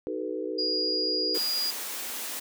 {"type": "chord", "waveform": "sine", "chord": "B dominant seventh", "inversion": "first", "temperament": "equal with one note detuned", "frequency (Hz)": [311.1, 378, 440, 493.9], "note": ["D#4", "F#4", "A4", "B4"], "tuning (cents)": [0, 37, 0, 0], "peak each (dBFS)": -35, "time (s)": [0.07, 1.38], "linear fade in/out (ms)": 0}
{"type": "tone", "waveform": "sine", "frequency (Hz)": 4863, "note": "D#8", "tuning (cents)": -40, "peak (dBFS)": -26, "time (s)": [0.58, 1.71], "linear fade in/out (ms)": 10}
{"type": "high-pass noise", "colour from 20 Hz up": "white", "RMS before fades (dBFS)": -35, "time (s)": [1.34, 2.4], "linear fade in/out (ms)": 10, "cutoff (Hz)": 200, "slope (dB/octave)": 96}
{"effects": []}